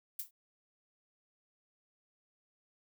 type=noise with exponential decay; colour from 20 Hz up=violet; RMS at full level=-34 dBFS; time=0.19-0.31 s; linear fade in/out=5 ms; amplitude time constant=26 ms; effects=none